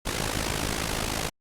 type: noise with amplitude modulation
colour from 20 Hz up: pink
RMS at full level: -25 dBFS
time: 0.05-1.3 s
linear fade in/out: 20 ms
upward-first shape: sine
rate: 53.5 Hz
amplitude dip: 80%
effects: low-pass 11000 Hz 12 dB/octave + Opus 48 kbps